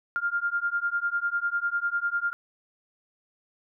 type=beating tone pair; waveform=sine; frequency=1396.9 / 1406.9 Hz; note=F6 / F6; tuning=0 / +12 cents; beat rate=10 Hz; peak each=-28 dBFS; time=0.16-2.33 s; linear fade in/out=0 ms; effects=none